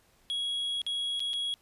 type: tone with dropouts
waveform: triangle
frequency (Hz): 3322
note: G#7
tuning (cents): 0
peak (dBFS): -28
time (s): 0.3-1.54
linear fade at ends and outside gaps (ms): 0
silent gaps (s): 0.817-0.865 / 1.195-1.203 / 1.333-1.338
effects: pink hiss -65 dBFS RMS until 1.61 s + resampled to 32000 Hz